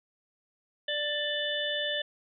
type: harmonic tone with a mistuned harmonic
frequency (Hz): 589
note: D5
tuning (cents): +5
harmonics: 1 / 3 / 5 / 6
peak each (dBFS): -34 / -34 / -34 / -34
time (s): 0.88-2.02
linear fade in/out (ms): 5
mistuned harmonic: 5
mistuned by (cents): +21
effects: none